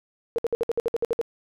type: tone bursts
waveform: sine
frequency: 466.2 Hz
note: A#4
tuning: in tune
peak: -20 dBFS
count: 11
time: 0.36-1.214 s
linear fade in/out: 0 ms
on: 24 ms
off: 59 ms
effects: none